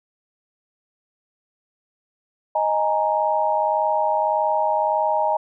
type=chord; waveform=sine; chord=D# suspended fourth; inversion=none; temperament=equal; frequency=622.3 / 830.6 / 932.3 Hz; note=D#5 / G#5 / A#5; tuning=0 / 0 / 0 cents; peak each=-22 dBFS; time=2.55-5.37 s; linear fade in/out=5 ms; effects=none